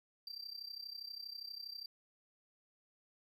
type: tone with amplitude modulation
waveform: triangle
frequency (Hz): 4699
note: D8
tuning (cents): 0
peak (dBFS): -40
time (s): 0.27-1.86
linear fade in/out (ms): 2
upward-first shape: sine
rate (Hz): 32.4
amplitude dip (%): 85
effects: none